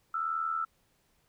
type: tone with amplitude modulation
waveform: sine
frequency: 1325 Hz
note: E6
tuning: 9 cents sharp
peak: -26 dBFS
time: 0.14-0.65 s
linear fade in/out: 5 ms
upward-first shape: sine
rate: 80.6 Hz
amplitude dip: 70%
effects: pink hiss -71 dBFS RMS until 1.28 s